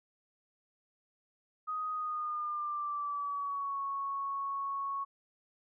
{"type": "tone with pitch glide", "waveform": "sine", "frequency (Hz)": [1249, 1106.3], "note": ["D#6", "C#6"], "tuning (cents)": [6, -4], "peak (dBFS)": -33, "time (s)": [1.67, 5.05], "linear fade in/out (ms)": 20, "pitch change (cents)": -210, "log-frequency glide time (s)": [1.92, 3.8], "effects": []}